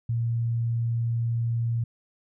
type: tone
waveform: sine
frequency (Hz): 116.54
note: A#2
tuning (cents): 0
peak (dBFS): -23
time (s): 0.09-1.84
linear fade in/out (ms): 5
effects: none